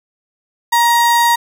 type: tone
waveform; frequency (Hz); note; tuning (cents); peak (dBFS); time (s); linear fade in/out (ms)
35% pulse; 943; A#5; +20; -8; 0.72-1.36; 10
effects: none